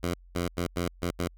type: tone bursts at uneven times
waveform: 10% pulse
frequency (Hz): 87.31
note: F2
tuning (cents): 0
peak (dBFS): -19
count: 6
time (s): 0.03-0.14 / 0.35-0.48 / 0.57-0.67 / 0.76-0.88 / 1.02-1.11 / 1.19-1.28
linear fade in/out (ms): 5
effects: added 44 Hz sine -50 dBFS peak until 1.37 s